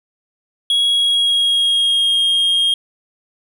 triangle tone with pitch glide, 3322 to 3239 Hz, G#7 to G#7, 0 to -44 cents, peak -11 dBFS, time 0.7-2.74 s, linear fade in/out 2 ms, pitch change -44 cents, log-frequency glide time 0.86-2.18 s, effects none

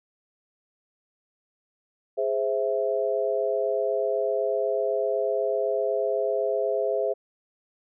sine chord, Ab augmented, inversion none, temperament equal, 415.3 / 523.3 / 659.3 Hz, Ab4 / C5 / E5, 0 / 0 / 0 cents, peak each -27 dBFS, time 2.17-7.14 s, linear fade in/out 20 ms, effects none

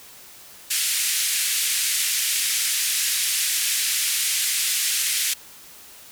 white band-pass noise, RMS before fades -23 dBFS, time 0.7-5.34 s, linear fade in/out 10 ms, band 1900 to 12000 Hz, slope 24 dB/octave, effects white hiss -45 dBFS RMS until 6.11 s

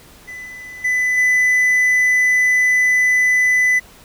triangle tone with level steps, 2000 Hz, B6, 21 cents sharp, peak -28 / -30 / -13 / -10 dBFS, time 0.27-3.8 s, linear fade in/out 20 ms, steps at 0.45 / 0.84 / 1.17 s, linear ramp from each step 10 ms, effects pink hiss -45 dBFS RMS until 4.04 s

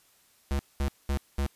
square tone bursts, 69.6 Hz, C#2, 8 cents sharp, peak -26 dBFS, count 4, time 0.51-1.464 s, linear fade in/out 0 ms, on 81 ms, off 210 ms, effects white hiss -63 dBFS RMS until 1.55 s + resampled to 32000 Hz

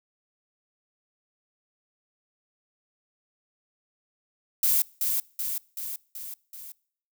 violet noise with echo, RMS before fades -22 dBFS, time 4.63-4.82 s, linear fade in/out 2 ms, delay 380 ms, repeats 5, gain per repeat -4 dB, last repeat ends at 6.72 s, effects noise-tail reverb RT60 0.6 s tail -25 dB re dry

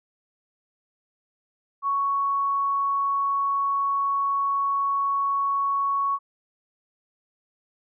sine tone, 1112 Hz, C#6, 5 cents sharp, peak -21 dBFS, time 1.82-6.19 s, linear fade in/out 50 ms, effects none

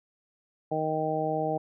harmonic tone, 156.3 Hz, D#3, 8 cents sharp, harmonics 1 / 2 / 3 / 4 / 5, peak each -35 / -34 / -32 / -31 / -31 dBFS, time 0.71-1.58 s, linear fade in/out 10 ms, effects none

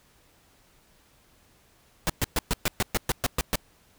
pink noise bursts, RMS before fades -24 dBFS, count 11, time 2.07-3.556 s, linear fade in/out 0 ms, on 26 ms, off 120 ms, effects pink hiss -61 dBFS RMS until 3.98 s

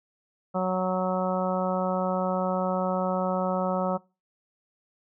harmonic tone, 185 Hz, F#3, in tune, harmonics 1 / 2 / 3 / 4 / 5 / 6 / 7, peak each -28 / -36 / -28 / -32 / -35 / -37 / -34 dBFS, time 0.54-3.98 s, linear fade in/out 20 ms, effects noise-tail reverb RT60 0.3 s tail -23 dB re dry

